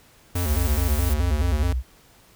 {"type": "noise", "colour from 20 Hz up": "blue", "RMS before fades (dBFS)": -33, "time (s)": [0.35, 1.14], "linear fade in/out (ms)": 10}
{"type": "tone with vibrato", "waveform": "square", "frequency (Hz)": 81.5, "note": "E2", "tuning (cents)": -19, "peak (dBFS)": -23, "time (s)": [0.35, 1.73], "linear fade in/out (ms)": 5, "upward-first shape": "square", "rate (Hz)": 4.7, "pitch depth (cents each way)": 140}
{"type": "tone", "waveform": "sine", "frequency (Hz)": 62.5, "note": "B1", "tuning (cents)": 21, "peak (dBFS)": -21, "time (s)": [0.47, 1.83], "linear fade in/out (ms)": 50}
{"effects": ["pink hiss -54 dBFS RMS until 2.35 s"]}